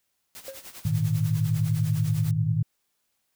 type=noise with tremolo; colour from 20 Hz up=white; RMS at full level=-41 dBFS; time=0.35-2.31 s; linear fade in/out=0 ms; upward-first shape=sine; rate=10 Hz; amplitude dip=75%
type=tone with exponential decay; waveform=triangle; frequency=538 Hz; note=C5; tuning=48 cents sharp; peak=-30 dBFS; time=0.48-0.66 s; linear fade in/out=1 ms; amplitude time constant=38 ms
type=chord; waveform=sine; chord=Ab suspended second; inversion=none; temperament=equal with one note detuned; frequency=106.25 / 116.54 / 155.56 Hz; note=Ab2 / Bb2 / Eb3; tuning=+40 / 0 / 0 cents; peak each=-26 / -27 / -25 dBFS; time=0.85-2.63 s; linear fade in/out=5 ms
effects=white hiss -75 dBFS RMS until 3.35 s